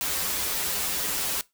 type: noise with comb filter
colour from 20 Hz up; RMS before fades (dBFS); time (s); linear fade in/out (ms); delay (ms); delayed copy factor
white; -28; 0.01-1.41; 0; 8.5; -1
effects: noise-tail reverb RT60 0.2 s tail -20 dB re dry